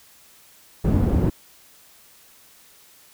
white low-pass noise, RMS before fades -19 dBFS, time 0.84-1.3 s, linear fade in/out 10 ms, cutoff 190 Hz, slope 12 dB/octave, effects white hiss -52 dBFS RMS until 3.13 s

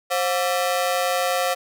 sawtooth ring-modulated tone, 625 Hz, D#5, 8 cents sharp, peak -13 dBFS, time 0.1-1.55 s, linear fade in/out 20 ms, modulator 94.3 Hz, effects none

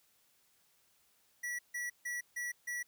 square tone bursts, 1942 Hz, B6, 30 cents flat, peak -37 dBFS, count 5, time 1.43-2.83 s, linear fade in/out 10 ms, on 160 ms, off 150 ms, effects white hiss -71 dBFS RMS until 2.87 s

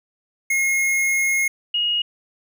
square / sine tone pair in turn, 2155 / 2877 Hz, C#7 / F#7, -49 / -49 cents, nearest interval perfect fourth, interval 500 cents, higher second, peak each -18 dBFS, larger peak neither, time 0.5-1.48 / 1.74-2.02 s, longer first, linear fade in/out 5 ms, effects none

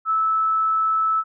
sine tone, 1308 Hz, E6, 14 cents flat, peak -17 dBFS, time 0.05-1.24 s, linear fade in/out 50 ms, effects none

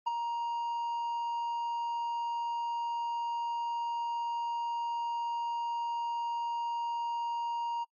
triangle tone with ADSR envelope, 939 Hz, A#5, 12 cents sharp, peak -23 dBFS, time 0.06-7.85 s, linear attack 15 ms, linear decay 15 ms, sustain -6 dB, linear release 23 ms, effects noise-tail reverb RT60 0.1 s tail -26 dB re dry + MP3 32 kbps

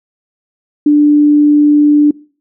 sine tone, 295.1 Hz, D4, 8 cents sharp, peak -4 dBFS, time 0.86-2.11 s, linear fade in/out 5 ms, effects noise-tail reverb RT60 0.4 s tail -22 dB re dry

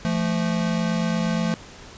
square tone pair together, 171.64 / 220 Hz, F3 / A3, -30 / 0 cents, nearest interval major third, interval 430 cents, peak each -24 / -25 dBFS, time 0.05-1.54 s, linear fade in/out 0 ms, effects pink hiss -43 dBFS RMS until 1.97 s + resampled to 16000 Hz

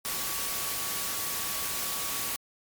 sine tone in noise, 1132 Hz, C#6, 36 cents sharp, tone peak -43 dBFS, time 0.05-2.36 s, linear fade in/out 0 ms, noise white, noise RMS -32 dBFS, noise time 0.05-2.36 s, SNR -14 dB, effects MP3 96 kbps

